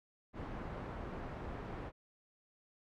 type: low-pass noise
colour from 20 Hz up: pink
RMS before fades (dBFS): -44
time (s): 0.33-1.92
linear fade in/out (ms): 50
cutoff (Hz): 1300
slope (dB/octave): 12
effects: none